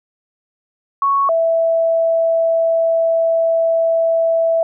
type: tone pair in turn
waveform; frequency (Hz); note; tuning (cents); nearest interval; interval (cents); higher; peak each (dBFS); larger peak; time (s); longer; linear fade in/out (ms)
sine; 1108.7 / 659.2; C#6 / E5; 0 / 0; major sixth; 900; first; -12; neither; 1.02-1.29 / 1.29-4.63; second; 2
effects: none